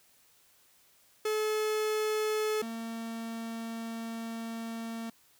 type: tone pair in turn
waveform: 45% pulse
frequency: 430 / 227.8 Hz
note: A4 / A#3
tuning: -40 / -40 cents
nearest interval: major seventh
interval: 1100 cents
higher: first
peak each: -28 / -36 dBFS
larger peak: first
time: 1.25-2.62 / 2.62-5.1 s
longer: second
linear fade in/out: 5 ms
effects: white hiss -64 dBFS RMS until 5.39 s